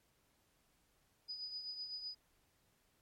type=tone with tremolo; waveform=sine; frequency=4965 Hz; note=D#8; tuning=5 cents flat; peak=-40 dBFS; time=1.28-2.15 s; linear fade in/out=20 ms; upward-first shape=triangle; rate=7.9 Hz; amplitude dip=60%; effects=pink hiss -75 dBFS RMS until 3.01 s + MP3 64 kbps